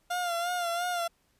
30% pulse tone with vibrato, 698.5 Hz, F5, in tune, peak -26 dBFS, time 0.1-1.08 s, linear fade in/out 10 ms, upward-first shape sine, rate 2.9 Hz, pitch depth 51 cents each way, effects pink hiss -70 dBFS RMS until 1.39 s + resampled to 32000 Hz

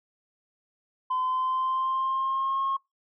sine tone with pitch glide, 1023 to 1081.3 Hz, C6 to C#6, -39 to -43 cents, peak -23 dBFS, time 1.1-2.77 s, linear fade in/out 10 ms, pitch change +96 cents, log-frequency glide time 1.21-2.63 s, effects noise-tail reverb RT60 0.2 s tail -23 dB re dry + tanh soft clip ceiling -21 dBFS

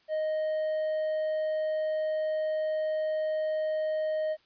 triangle tone, 622.3 Hz, D#5, in tune, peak -25 dBFS, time 0.08-4.37 s, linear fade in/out 50 ms, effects white hiss -65 dBFS RMS until 4.45 s + resampled to 11025 Hz

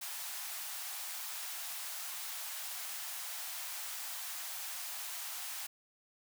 white high-pass noise, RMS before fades -42 dBFS, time 0.01-5.67 s, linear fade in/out 10 ms, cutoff 650 Hz, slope 48 dB/octave, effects none

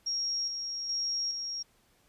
sine tone with tremolo, 5588 Hz, F8, in tune, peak -29 dBFS, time 0.06-1.63 s, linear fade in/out 10 ms, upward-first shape square, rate 1.2 Hz, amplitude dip 40%, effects pink hiss -67 dBFS RMS until 2.08 s + resampled to 32000 Hz

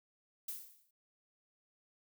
violet noise with exponential decay, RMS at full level -39 dBFS, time 0.48-0.91 s, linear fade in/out 5 ms, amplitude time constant 93 ms, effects none

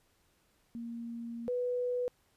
sine tone pair in turn, 233.4 / 493.5 Hz, A#3 / B4, +2 / -1 cents, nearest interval octave + minor second, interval 1297 cents, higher second, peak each -38 / -30 dBFS, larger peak second, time 0.75-1.48 / 1.48-2.08 s, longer first, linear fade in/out 0 ms, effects pink hiss -71 dBFS RMS until 2.36 s + resampled to 32000 Hz

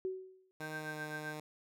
sine tone with exponential decay, 375.4 Hz, F#4, 25 cents sharp, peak -32 dBFS, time 0.05-0.51 s, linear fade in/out 0 ms, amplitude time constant 100 ms
sine tone with tremolo, 1568 Hz, G6, in tune, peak -38 dBFS, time 0.6-1.38 s, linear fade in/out 50 ms, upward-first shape triangle, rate 7.7 Hz, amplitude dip 100%
10% pulse tone with pitch glide, 155.1 to 152.52 Hz, D#3 to D#3, -5 to -34 cents, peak -34 dBFS, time 0.6-1.4 s, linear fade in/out 2 ms, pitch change -29 cents, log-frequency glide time 0.75-1 s
effects none

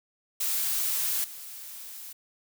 blue noise with level steps, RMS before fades -28 / -42 dBFS, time 0.4-2.13 s, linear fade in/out 10 ms, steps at 1.24 s, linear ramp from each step 2 ms, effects none

